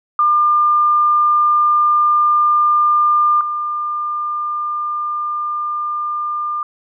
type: tone pair in turn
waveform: sine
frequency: 1200 / 1200 Hz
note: D6 / D6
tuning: +37 / +37 cents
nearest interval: unison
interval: 0 cents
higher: neither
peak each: -10 / -18 dBFS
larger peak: first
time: 0.19-3.41 / 3.41-6.63 s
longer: neither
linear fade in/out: 2 ms
effects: none